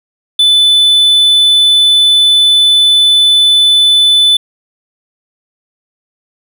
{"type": "tone", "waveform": "triangle", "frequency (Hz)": 3500, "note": "A7", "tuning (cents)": -10, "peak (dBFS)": -3, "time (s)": [0.39, 4.37], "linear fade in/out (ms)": 5, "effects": []}